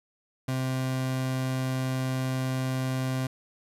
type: tone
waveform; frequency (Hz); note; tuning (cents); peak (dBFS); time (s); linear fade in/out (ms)
30% pulse; 130.3; C3; -7; -24; 0.48-3.27; 5
effects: resampled to 32000 Hz + 11-bit